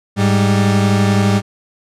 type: tone pair together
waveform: 40% pulse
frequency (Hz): 104.48 / 197.1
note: G#2 / G3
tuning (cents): +11 / +10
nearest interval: major seventh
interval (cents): 1099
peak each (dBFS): -13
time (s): 0.16-1.42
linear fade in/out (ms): 50
effects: low-pass 9000 Hz 12 dB/octave